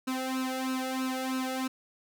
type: tone with flanger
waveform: sawtooth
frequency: 260 Hz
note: C4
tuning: 11 cents flat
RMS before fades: -32 dBFS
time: 0.07-1.68 s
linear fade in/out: 10 ms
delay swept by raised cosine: 0.74 to 1.48 ms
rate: 3.1 Hz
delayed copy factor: +1
effects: none